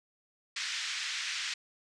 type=band-pass noise; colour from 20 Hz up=pink; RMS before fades=-36 dBFS; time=0.56-1.54 s; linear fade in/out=5 ms; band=1700 to 6300 Hz; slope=24 dB/octave; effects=resampled to 22050 Hz